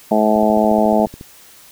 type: harmonic tone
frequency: 107.6 Hz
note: A2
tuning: 38 cents flat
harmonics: 2 / 3 / 4 / 5 / 6 / 7 / 8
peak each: -16 / -22 / -21 / -22 / -16 / -20 / -22 dBFS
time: 0.11-1.06 s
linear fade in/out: 5 ms
type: click train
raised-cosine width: 3 ms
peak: -20 dBFS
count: 13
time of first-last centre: 0.36-1.211 s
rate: 14.1 Hz
effects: white hiss -44 dBFS RMS until 1.71 s